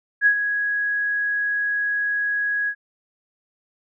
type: tone with ADSR envelope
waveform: sine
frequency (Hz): 1663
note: G#6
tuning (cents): +2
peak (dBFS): -11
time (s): 0.21-2.75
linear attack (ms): 51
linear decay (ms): 81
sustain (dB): -9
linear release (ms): 68
effects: none